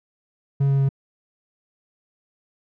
triangle tone with pitch steps, 138.59 / 137.63 / 136.68 Hz, C#3 / C#3 / C#3, 0 / -12 / -24 cents, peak -14 dBFS, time 0.6-0.891 s, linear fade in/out 10 ms, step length 97 ms, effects none

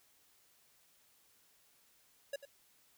square tone with echo, 560 Hz, C#5, 18 cents sharp, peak -37 dBFS, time 2.33-2.36 s, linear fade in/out 5 ms, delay 94 ms, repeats 1, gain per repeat -13 dB, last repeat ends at 2.454 s, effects white hiss -69 dBFS RMS until 2.97 s

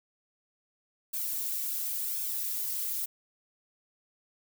violet noise with flanger, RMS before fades -33 dBFS, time 1.13-3.06 s, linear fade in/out 10 ms, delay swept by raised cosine 1 to 3.3 ms, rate 0.94 Hz, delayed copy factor -0.75, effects none

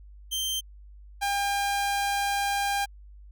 sawtooth tone pair in turn, 3136 / 802.3 Hz, G7 / G5, 0 / +40 cents, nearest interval 2 octaves, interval 2360 cents, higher first, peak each -24 / -21 dBFS, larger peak second, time 0.31-0.61 / 1.21-2.86 s, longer second, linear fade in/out 20 ms, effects added 50 Hz sine -45 dBFS peak until 3.31 s

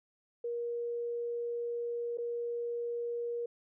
sine tone with dropouts, 473.7 Hz, A#4, 28 cents sharp, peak -33 dBFS, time 0.44-3.46 s, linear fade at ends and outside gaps 5 ms, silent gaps 2.174-2.183 s, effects none

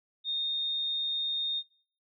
sine tone, 3676 Hz, A#7, 25 cents flat, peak -29 dBFS, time 0.24-1.63 s, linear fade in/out 50 ms, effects noise-tail reverb RT60 0.5 s tail -22 dB re dry

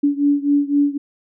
sine beating tone pair, 285.3 / 289.2 Hz, C#4 / D4, +50 / -27 cents, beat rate 3.9 Hz, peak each -16 / -18 dBFS, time 0.03-0.98 s, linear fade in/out 10 ms, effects none

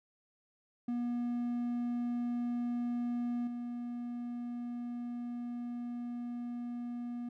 triangle tone with level steps, 240.7 Hz, B3, 44 cents flat, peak -30 / -35 dBFS, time 0.88-7.29 s, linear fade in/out 5 ms, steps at 3.47 s, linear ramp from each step 5 ms, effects none

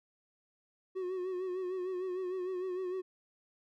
triangle tone with vibrato, 368.3 Hz, F#4, 8 cents flat, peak -32 dBFS, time 0.95-3.02 s, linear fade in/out 20 ms, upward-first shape sine, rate 6.6 Hz, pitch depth 52 cents each way, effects none

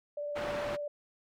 sine tone with vibrato, 585 Hz, D5, 7 cents flat, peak -34 dBFS, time 0.17-0.88 s, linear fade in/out 5 ms, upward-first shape triangle, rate 18 Hz, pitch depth 19 cents each way
white low-pass noise, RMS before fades -39 dBFS, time 0.35-0.77 s, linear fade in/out 20 ms, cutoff 1500 Hz, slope 12 dB/octave
effects none

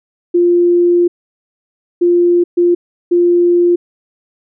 sine tone bursts at uneven times, 349.2 Hz, F4, in tune, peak -7 dBFS, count 4, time 0.34-1.08 / 2.01-2.44 / 2.57-2.75 / 3.11-3.76 s, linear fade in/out 10 ms, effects none

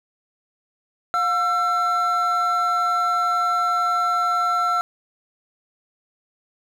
triangle tone pair together, 713 / 1344.5 Hz, F5 / E6, +36 / +34 cents, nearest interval major seventh, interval 1098 cents, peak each -23 / -17 dBFS, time 1.14-4.81 s, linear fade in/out 0 ms, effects 9-bit

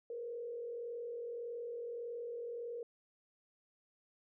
sine tone with frequency modulation, 473.3 Hz, A#4, 26 cents sharp, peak -40 dBFS, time 0.1-2.83 s, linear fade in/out 2 ms, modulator 41.7 Hz, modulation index 0.54, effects none

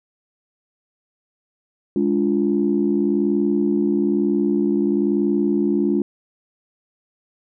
sine chord, D diminished, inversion second, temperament equal with one note detuned, 207.7 / 288.1 / 349.2 Hz, Ab3 / D4 / F4, 0 / -33 / 0 cents, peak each -20 dBFS, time 1.96-6.02 s, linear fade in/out 2 ms, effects tanh soft clip ceiling -7 dBFS

